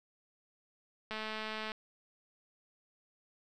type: click train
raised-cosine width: 0.3 ms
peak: -24 dBFS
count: 133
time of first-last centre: 1.11-1.718 s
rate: 217 Hz
effects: none